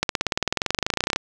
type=accelerating click train; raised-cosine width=0.2 ms; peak=-3 dBFS; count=27; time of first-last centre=0.03-1.161 s; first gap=62 ms; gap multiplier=0.97; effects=none